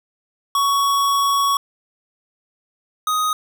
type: tone pair in turn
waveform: square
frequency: 1118 / 1249.9 Hz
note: C#6 / D#6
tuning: +14 / +7 cents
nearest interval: major second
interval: 193 cents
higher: second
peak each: -16 / -18 dBFS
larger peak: first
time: 0.55-1.57 / 3.07-3.33 s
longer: first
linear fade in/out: 2 ms
effects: none